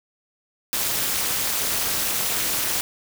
white noise with amplitude modulation, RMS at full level -20 dBFS, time 0.73-2.81 s, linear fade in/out 0 ms, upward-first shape sine, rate 249 Hz, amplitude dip 90%, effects none

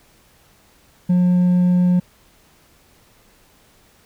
sine tone with hard clipping, 179.2 Hz, F3, 45 cents sharp, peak -13 dBFS, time 1.09-2 s, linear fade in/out 10 ms, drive 2 dB, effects pink hiss -54 dBFS RMS until 4.05 s

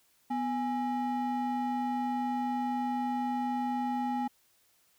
triangle ring-modulated tone, 538 Hz, C5, 48 cents sharp, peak -24 dBFS, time 0.3-4.28 s, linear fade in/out 10 ms, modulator 290 Hz, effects white hiss -68 dBFS RMS until 4.98 s

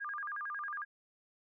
sine tone with vibrato, 1396.9 Hz, F6, in tune, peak -37 dBFS, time 0-0.85 s, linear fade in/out 20 ms, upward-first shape square, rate 11 Hz, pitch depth 270 cents each way, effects none

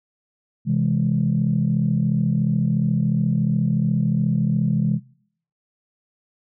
sine chord, C augmented, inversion none, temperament equal, 130.81 / 164.81 / 207.7 Hz, C3 / E3 / G#3, 0 / 0 / 0 cents, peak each -21 dBFS, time 0.65-5 s, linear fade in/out 50 ms, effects noise-tail reverb RT60 0.6 s tail -21 dB re dry + tanh soft clip ceiling -9 dBFS

